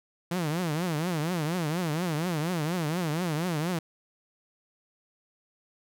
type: tone with vibrato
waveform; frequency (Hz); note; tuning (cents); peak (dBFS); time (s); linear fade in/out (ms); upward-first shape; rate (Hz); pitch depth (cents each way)
sawtooth; 165; E3; +2; -23; 0.31-3.79; 5; triangle; 4.2; 230
effects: none